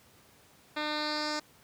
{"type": "tone with low-pass filter sweep", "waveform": "10% pulse", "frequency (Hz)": 301.8, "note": "D4", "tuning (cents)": 47, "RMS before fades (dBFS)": -33, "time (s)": [0.76, 1.4], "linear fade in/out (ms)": 10, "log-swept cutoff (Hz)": [3300, 5900], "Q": 3.9, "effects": ["pink hiss -60 dBFS RMS until 1.63 s", "high-pass 80 Hz 12 dB/octave"]}